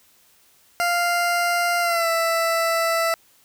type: tone with pitch glide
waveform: 20% pulse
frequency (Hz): 697 to 662.5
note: F5 to E5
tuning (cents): -4 to +9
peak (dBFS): -14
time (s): 0.8-3.14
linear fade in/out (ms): 0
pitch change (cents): -87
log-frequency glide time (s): 1.8-2.09
effects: white hiss -57 dBFS RMS until 3.44 s